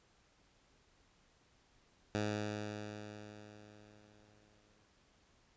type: tone with exponential decay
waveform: 10% pulse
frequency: 105.2 Hz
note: G#2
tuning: 23 cents sharp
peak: -25 dBFS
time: 2.15-4.87 s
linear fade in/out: 0 ms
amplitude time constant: 590 ms
effects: pink hiss -70 dBFS RMS until 5.56 s + resampled to 16000 Hz